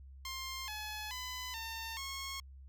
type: tone with pitch steps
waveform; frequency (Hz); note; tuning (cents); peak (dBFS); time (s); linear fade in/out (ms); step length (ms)
10% pulse; 1059 / 851 / 1006 / 905 / 1088; C6 / G#5 / B5 / A5 / C#6; +21 / +42 / +32 / +48 / -33; -32; 0.25-2.4; 2; 430
effects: added 67 Hz sine -50 dBFS peak until 2.68 s